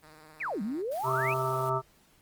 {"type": "tone with vibrato", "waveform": "5% pulse", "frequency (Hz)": 155, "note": "D#3", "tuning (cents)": -6, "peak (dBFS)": -40, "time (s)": [0.02, 0.83], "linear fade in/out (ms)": 20, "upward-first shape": "sine", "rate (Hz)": 19, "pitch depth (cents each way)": 43}
{"type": "exponential two-way sweep", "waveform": "sine", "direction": "down then up", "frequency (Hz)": [2700, 188.3, 2700], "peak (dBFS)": -30, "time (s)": [0.4, 1.34], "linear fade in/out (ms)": 10, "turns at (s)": 0.62}
{"type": "noise", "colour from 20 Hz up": "white", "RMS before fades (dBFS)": -48, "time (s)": [0.91, 1.7], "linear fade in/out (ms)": 10}
{"type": "harmonic tone", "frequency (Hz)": 130.81, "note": "C3", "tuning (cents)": 0, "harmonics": [1, 3, 5, 7, 9, 10], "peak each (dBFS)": [-33, -33, -33, -33, -33, -33], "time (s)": [1.03, 1.82], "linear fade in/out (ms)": 50}
{"effects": ["pink hiss -63 dBFS RMS until 2.21 s", "Opus 24 kbps"]}